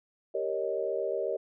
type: chord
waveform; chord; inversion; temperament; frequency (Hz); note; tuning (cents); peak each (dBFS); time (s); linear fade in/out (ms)
sine; Eb dominant seventh; first; equal; 392 / 466.2 / 554.4 / 622.3; G4 / Bb4 / Db5 / Eb5; 0 / 0 / 0 / 0; -34; 0.34-1.37; 10
effects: none